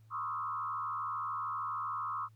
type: tone with frequency modulation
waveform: sine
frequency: 1174.7 Hz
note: D6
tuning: in tune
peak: -34 dBFS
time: 0.1-2.29 s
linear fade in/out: 50 ms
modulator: 76.5 Hz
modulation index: 1.8
effects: added 110 Hz sine -57 dBFS peak until 2.35 s + pink hiss -75 dBFS RMS until 2.35 s